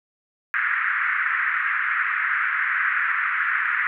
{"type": "band-pass noise", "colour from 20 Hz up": "white", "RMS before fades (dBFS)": -23, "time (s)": [0.54, 3.87], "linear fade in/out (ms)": 0, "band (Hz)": [1300, 2000], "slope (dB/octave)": 48, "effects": []}